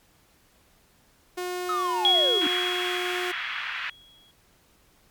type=tone; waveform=sawtooth; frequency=360 Hz; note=F#4; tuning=47 cents flat; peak=-25 dBFS; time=1.37-3.32 s; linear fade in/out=10 ms
type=linear sweep; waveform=triangle; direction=down; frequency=1300 to 277 Hz; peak=-23 dBFS; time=1.69-2.47 s; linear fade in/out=2 ms
type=tone with exponential decay; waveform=sine; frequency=3322 Hz; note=G#7; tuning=in tune; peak=-16 dBFS; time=2.05-4.31 s; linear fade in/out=0 ms; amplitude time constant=490 ms
type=band-pass noise; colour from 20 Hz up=pink; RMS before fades=-32 dBFS; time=2.41-3.9 s; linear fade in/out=5 ms; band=1400 to 2800 Hz; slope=24 dB/octave
effects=pink hiss -61 dBFS RMS until 5.1 s + MP3 96 kbps